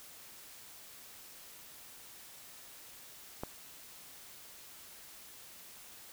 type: click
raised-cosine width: 1 ms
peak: -23 dBFS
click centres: 3.435 s
effects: white hiss -53 dBFS RMS until 6.12 s